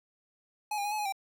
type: tone with pitch steps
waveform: square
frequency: 844 / 809 / 828 / 855 / 834 / 783 Hz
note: G#5 / G#5 / G#5 / A5 / G#5 / G5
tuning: +28 / -46 / -5 / -50 / +7 / -2 cents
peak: -31 dBFS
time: 0.71-1.124 s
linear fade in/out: 5 ms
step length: 69 ms
effects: none